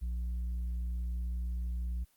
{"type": "tone with tanh clipping", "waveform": "triangle", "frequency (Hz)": 59.8, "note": "A#1", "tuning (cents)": 45, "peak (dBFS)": -33, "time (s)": [0.01, 2.05], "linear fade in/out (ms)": 20, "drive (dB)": 8, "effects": ["white hiss -69 dBFS RMS until 2.16 s", "Opus 24 kbps"]}